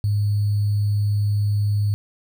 sine tone with sample-and-hold, 103.1 Hz, G#2, 12 cents flat, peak -17 dBFS, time 0.04-1.94 s, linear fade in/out 0 ms, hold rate 4410 Hz, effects none

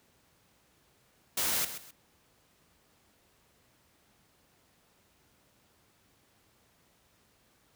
white noise with echo, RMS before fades -30 dBFS, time 1.37-1.65 s, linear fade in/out 5 ms, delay 130 ms, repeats 2, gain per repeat -11 dB, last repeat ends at 1.91 s, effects pink hiss -67 dBFS RMS until 7.75 s + high-pass 60 Hz 12 dB/octave

